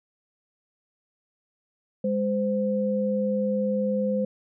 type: tone pair together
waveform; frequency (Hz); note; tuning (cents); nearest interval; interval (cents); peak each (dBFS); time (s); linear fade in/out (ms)
sine; 204.5 / 515.3; G#3 / C5; -26 / -27; octave + major third; 1599; -25; 2.04-4.25; 5
effects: none